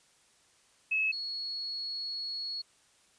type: tone pair in turn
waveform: sine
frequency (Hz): 2585 / 4347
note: E7 / C#8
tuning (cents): -34 / -35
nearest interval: major sixth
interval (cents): 899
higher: second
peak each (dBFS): -26 / -34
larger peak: first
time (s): 0.91-1.12 / 1.12-2.62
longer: second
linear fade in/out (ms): 10
effects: white hiss -65 dBFS RMS until 3.18 s + resampled to 22050 Hz